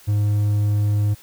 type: tone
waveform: triangle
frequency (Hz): 103.83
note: G#2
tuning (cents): 0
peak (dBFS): -14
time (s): 0.07-1.15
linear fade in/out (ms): 20
effects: white hiss -48 dBFS RMS until 1.22 s